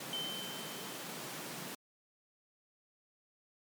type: high-pass noise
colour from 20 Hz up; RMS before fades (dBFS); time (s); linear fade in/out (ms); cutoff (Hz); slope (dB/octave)
pink; -44; 0-1.75; 5; 140; 48
type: tone with exponential decay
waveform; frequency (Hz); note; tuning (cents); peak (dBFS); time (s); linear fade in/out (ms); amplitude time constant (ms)
sine; 3085; G7; -28; -35; 0.13-1.7; 0; 340
effects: MP3 96 kbps